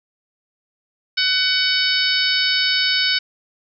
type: harmonic tone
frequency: 750 Hz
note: F#5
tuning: 23 cents sharp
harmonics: 2 / 3 / 4 / 5 / 6 / 7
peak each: -23 / -23 / -23 / -23 / -23 / -23 dBFS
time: 1.17-3.19 s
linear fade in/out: 10 ms
effects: none